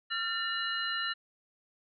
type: tone cluster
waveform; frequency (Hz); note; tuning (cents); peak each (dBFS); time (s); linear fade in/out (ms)
sine; 1374 / 1793 / 2880 / 4051; F6 / A6 / F#7 / B7; -29 / +32 / -47 / +43; -36 / -35 / -37 / -37; 0.1-1.14; 20
effects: none